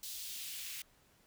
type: noise with high-pass filter sweep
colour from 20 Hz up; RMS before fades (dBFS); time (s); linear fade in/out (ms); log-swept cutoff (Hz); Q
white; -44; 0.03-0.82; 2; 4100 to 2300; 1.6
effects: pink hiss -68 dBFS RMS until 1.26 s